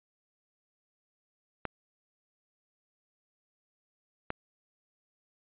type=clicks; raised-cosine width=0.5 ms; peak=-17 / -17 dBFS; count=2; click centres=1.653 / 4.304 s; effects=resampled to 8000 Hz